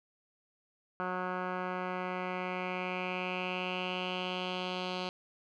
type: tone with low-pass filter sweep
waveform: 10% pulse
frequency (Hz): 182.7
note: F#3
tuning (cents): -22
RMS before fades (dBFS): -36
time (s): 1-5.09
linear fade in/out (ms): 0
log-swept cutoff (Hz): 1500 to 3800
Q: 4.2
effects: none